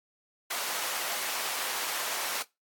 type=high-pass noise; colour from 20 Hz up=pink; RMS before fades=-33 dBFS; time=0.5-2.43 s; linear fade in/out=10 ms; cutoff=780 Hz; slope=12 dB/octave; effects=noise-tail reverb RT60 0.2 s tail -20 dB re dry + AAC 64 kbps